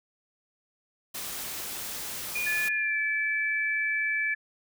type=noise; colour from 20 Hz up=white; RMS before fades=-36 dBFS; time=1.14-2.69 s; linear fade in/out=10 ms
type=tone with pitch glide; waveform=sine; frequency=2435 to 2316 Hz; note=D#7 to D7; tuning=-38 to -25 cents; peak=-28 dBFS; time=2.35-4.34 s; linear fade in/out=5 ms; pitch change=-87 cents; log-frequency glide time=2.69-3 s
type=tone; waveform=sine; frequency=1728 Hz; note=A6; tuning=32 cents flat; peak=-28 dBFS; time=2.46-4.35 s; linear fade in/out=10 ms
effects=none